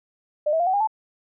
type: tone with pitch steps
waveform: sine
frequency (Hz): 600 / 646.8 / 697.2 / 751.6 / 810.2 / 873.4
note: D5 / E5 / F5 / F#5 / G#5 / A5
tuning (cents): +37 / -33 / -3 / +27 / -43 / -13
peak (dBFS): -18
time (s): 0.46-0.874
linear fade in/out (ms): 10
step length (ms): 69
effects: none